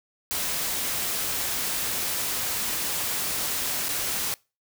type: noise with dropouts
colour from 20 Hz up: white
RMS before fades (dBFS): -28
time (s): 0.31-4.34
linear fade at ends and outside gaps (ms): 0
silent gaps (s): 3.885-3.89
effects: noise-tail reverb RT60 0.3 s tail -25 dB re dry